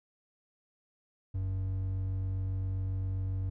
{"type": "tone pair together", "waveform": "triangle", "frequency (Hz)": [47.5, 95], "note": ["F#1", "F#2"], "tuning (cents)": [46, 46], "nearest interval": "octave", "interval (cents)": 1200, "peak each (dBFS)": [-37, -29], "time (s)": [1.34, 3.5], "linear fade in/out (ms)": 10, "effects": []}